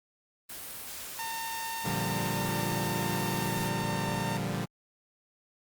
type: noise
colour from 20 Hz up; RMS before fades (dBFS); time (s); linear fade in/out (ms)
white; -41; 0.49-3.69; 10
type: tone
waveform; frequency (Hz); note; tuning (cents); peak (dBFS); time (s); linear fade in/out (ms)
sawtooth; 910; A#5; -42; -31; 1.19-4.37; 0
type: chord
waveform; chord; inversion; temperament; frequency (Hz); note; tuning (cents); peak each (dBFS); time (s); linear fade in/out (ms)
sawtooth; G minor seventh; first; equal; 116.54 / 146.83 / 174.61 / 196; Bb2 / D3 / F3 / G3; 0 / 0 / 0 / 0; -32; 1.84-4.66; 20
effects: Opus 32 kbps